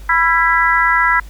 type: harmonic tone with a mistuned harmonic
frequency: 329.6 Hz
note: E4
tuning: in tune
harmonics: 3 / 4 / 5 / 6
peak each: -16 / -16 / -16 / -16 dBFS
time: 0.09-1.2 s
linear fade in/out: 5 ms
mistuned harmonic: 4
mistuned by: +36 cents
effects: added 50 Hz sine -31 dBFS peak until 1.29 s + pink hiss -45 dBFS RMS until 1.29 s